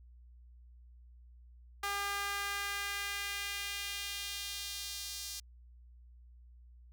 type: tone with high-pass filter sweep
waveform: sawtooth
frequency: 402.2 Hz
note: G4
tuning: 44 cents sharp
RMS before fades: -39 dBFS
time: 1.83-5.4 s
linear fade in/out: 5 ms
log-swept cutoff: 1100 to 5000 Hz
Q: 1.4
effects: added 60 Hz sine -54 dBFS peak until 6.92 s